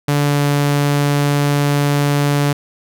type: tone with pitch glide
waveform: sawtooth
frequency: 144.8 to 143.97 Hz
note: D3 to D3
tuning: -24 to -34 cents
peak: -9 dBFS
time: 0.08-2.53 s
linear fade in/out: 5 ms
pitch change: -10 cents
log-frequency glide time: 0.21-0.42 s
effects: none